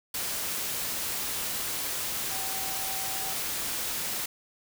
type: tone in noise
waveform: sine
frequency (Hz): 769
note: G5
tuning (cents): -33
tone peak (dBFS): -40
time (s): 2.31-3.33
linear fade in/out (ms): 5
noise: white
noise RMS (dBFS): -32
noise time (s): 0.14-4.26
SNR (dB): -11
effects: none